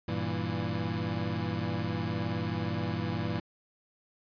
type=chord; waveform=25% pulse; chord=E diminished; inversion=first; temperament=equal with one note detuned; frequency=98 / 117.22 / 164.81 Hz; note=G2 / Bb2 / E3; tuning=0 / +10 / 0 cents; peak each=-31 dBFS; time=0.08-3.4 s; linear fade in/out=5 ms; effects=resampled to 11025 Hz